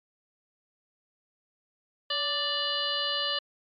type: harmonic tone with a mistuned harmonic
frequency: 587.3 Hz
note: D5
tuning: in tune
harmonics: 1 / 2 / 3 / 5 / 6 / 7 / 8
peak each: -37 / -36 / -36 / -30 / -36 / -34 / -38 dBFS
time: 2.1-3.39 s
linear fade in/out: 5 ms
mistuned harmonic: 1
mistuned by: -48 cents
effects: MP3 64 kbps